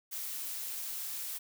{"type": "noise", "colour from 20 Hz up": "blue", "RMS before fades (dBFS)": -39, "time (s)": [0.11, 1.39], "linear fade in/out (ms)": 20, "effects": []}